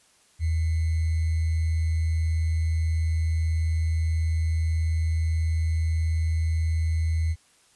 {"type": "tone with sample-and-hold", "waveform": "sine", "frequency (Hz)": 80.8, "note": "E2", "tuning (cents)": -34, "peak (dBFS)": -21, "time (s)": [0.39, 7.36], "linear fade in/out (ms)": 50, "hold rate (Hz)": 2100, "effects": ["white hiss -60 dBFS RMS until 7.75 s", "resampled to 24000 Hz"]}